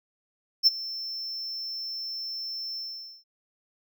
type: tone with ADSR envelope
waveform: triangle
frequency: 5340 Hz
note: E8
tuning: 22 cents sharp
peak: -12 dBFS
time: 0.63-3.24 s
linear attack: 39 ms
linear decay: 24 ms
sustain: -19 dB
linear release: 470 ms
effects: none